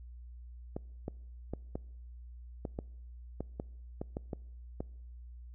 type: clicks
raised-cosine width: 2 ms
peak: -23 dBFS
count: 12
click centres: 0.765 / 1.081 / 1.536 / 1.755 / 2.652 / 2.789 / 3.406 / 3.599 / 4.015 / 4.169 / 4.332 / 4.805 s
effects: noise-tail reverb RT60 0.9 s tail -25 dB re dry + added 60 Hz sine -46 dBFS peak until 5.54 s